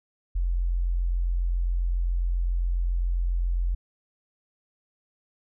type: tone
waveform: sine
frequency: 43.69 Hz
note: F1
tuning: 1 cent sharp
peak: -22 dBFS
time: 0.35-3.75 s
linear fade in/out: 10 ms
effects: none